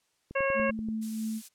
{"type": "click train", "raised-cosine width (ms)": 3, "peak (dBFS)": -29, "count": 7, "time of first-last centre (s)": [0.31, 0.887], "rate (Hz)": 10.4}
{"type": "harmonic tone", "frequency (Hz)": 546, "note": "C#5", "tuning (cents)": -26, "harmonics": [1, 2, 3, 4, 5], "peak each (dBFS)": [-27, -33, -33, -36, -35], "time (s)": [0.35, 0.71], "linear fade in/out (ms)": 10}
{"type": "tone with tremolo", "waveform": "sine", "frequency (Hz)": 220, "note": "A3", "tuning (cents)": 0, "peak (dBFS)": -29, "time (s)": [0.54, 1.42], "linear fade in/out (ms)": 50, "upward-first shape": "triangle", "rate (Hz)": 3.1, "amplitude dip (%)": 35}
{"type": "noise", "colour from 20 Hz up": "violet", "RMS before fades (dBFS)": -39, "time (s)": [1.01, 1.49], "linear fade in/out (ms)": 20}
{"effects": ["white hiss -73 dBFS RMS until 1.54 s", "low-pass 9000 Hz 12 dB/octave"]}